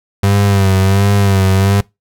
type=tone with vibrato; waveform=35% pulse; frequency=98 Hz; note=G2; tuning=in tune; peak=-7 dBFS; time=0.23-1.81 s; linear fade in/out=5 ms; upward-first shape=sine; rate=1.4 Hz; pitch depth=51 cents each way; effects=noise-tail reverb RT60 0.2 s tail -23 dB re dry